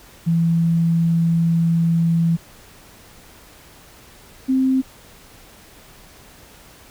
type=tone pair in turn; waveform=sine; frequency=166.7 / 262.3 Hz; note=E3 / C4; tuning=+20 / +4 cents; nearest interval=minor sixth; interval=784 cents; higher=second; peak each=-14 dBFS; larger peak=neither; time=0.26-2.37 / 4.48-4.82 s; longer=first; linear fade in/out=20 ms; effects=pink hiss -46 dBFS RMS until 6.9 s